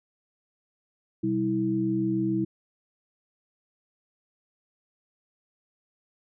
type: tone cluster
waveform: sine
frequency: 127.8 / 194.8 / 324.8 Hz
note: C3 / G3 / E4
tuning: -40 / -11 / -26 cents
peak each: -32 / -29 / -25 dBFS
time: 1.23-2.45 s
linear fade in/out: 10 ms
effects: none